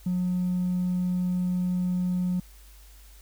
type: tone with hard clipping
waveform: sine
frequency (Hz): 180.6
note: F#3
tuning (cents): -42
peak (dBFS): -24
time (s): 0.06-2.4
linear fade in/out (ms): 5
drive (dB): 1
effects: added 50 Hz sine -48 dBFS peak until 3.21 s + white hiss -56 dBFS RMS until 3.21 s